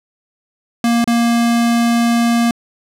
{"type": "tone with dropouts", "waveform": "square", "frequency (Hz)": 234.5, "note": "A#3", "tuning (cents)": 11, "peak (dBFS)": -12, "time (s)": [0.84, 2.51], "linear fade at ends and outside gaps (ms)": 2, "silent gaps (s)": [1.043, 1.075], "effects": ["low-pass 12000 Hz 12 dB/octave"]}